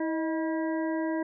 harmonic tone with a mistuned harmonic, 323.1 Hz, E4, 35 cents flat, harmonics 1 / 2 / 3 / 5 / 6, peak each -28 / -34 / -38 / -42 / -44 dBFS, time 0-1.23 s, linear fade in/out 5 ms, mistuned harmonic 2, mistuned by -53 cents, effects none

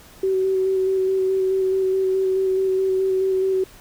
sine tone with vibrato, 379.8 Hz, F#4, 45 cents sharp, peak -17 dBFS, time 0.23-3.64 s, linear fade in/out 5 ms, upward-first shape square, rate 4.7 Hz, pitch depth 13 cents each way, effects pink hiss -47 dBFS RMS until 3.8 s

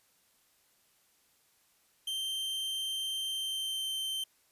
45% pulse tone with pitch glide, 3136 to 3114 Hz, G7 to G7, 0 to -12 cents, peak -33 dBFS, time 2.07-4.24 s, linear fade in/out 5 ms, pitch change -12 cents, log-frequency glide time 3.29-3.9 s, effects white hiss -69 dBFS RMS until 4.51 s + resampled to 32000 Hz

